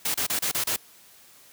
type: noise bursts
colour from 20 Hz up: white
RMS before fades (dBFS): -26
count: 6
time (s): 0.05-0.763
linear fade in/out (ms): 5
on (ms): 93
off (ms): 31
effects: white hiss -53 dBFS RMS until 1.52 s + high-pass 60 Hz 12 dB/octave